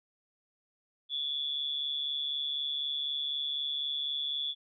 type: tone with amplitude modulation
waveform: sine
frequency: 3428 Hz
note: A7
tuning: 46 cents flat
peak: -28 dBFS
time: 1.09-4.55 s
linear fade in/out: 50 ms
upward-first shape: sine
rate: 144 Hz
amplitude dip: 65%
effects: none